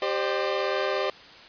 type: chord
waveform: sawtooth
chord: G suspended fourth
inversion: none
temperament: equal with one note detuned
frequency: 392 / 523.3 / 600.4 Hz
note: G4 / C5 / D5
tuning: 0 / 0 / +38 cents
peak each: -25 dBFS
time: 0.02-1.1 s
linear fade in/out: 2 ms
effects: white hiss -47 dBFS RMS until 1.48 s + resampled to 11025 Hz